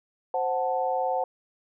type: chord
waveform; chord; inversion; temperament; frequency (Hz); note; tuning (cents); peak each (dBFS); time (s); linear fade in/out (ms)
sine; F# diminished; second; equal; 523.3 / 740 / 880; C5 / F#5 / A5; 0 / 0 / 0; -28 / -27 / -30; 0.34-1.24; 2
effects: none